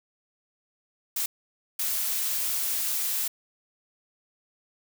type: noise bursts at uneven times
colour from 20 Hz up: blue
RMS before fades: -28 dBFS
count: 2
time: 1.16-1.26 / 1.79-3.28 s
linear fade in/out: 5 ms
effects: none